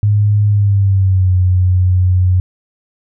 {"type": "tone with pitch glide", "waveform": "sine", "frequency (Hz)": [103.83, 91.44], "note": ["G#2", "F#2"], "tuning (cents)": [0, -20], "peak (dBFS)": -8, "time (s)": [0.03, 2.4], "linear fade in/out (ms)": 0, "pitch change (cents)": -220, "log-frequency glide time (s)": [0.48, 1.34], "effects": []}